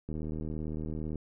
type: click train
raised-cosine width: 3 ms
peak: -25 dBFS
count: 84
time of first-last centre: 0.09-1.157 s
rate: 77.8 Hz
effects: none